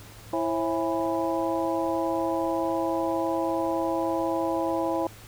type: harmonic tone with a mistuned harmonic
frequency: 165.3 Hz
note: E3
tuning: 5 cents sharp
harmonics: 2 / 3 / 4 / 5 / 6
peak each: -28 / -30 / -31 / -32 / -33 dBFS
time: 0.33-5.07 s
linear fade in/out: 2 ms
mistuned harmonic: 3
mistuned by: +140 cents
effects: added 107 Hz sine -48 dBFS peak until 5.27 s + pink hiss -48 dBFS RMS until 5.27 s